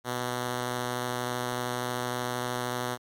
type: tone with vibrato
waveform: 5% pulse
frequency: 123.47 Hz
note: B2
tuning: in tune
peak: -18 dBFS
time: 0.04-2.98 s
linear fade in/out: 50 ms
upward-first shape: triangle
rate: 13 Hz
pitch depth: 9 cents each way
effects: MP3 96 kbps